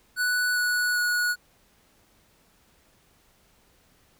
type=tone with pitch steps; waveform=square; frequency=1481 / 1469.9 / 1458.9 Hz; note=F#6 / F#6 / F#6; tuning=+1 / -12 / -25 cents; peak=-23 dBFS; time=0.16-1.36 s; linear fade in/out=50 ms; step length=400 ms; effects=pink hiss -62 dBFS RMS until 4.19 s